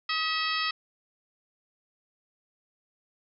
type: harmonic tone with a mistuned harmonic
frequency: 647 Hz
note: E5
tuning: 32 cents flat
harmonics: 2 / 3 / 4 / 5 / 6 / 7 / 8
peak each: -31 / -33 / -34 / -35 / -36 / -36 / -37 dBFS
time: 0.09-0.71 s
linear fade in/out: 5 ms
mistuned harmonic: 2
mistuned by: -43 cents
effects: none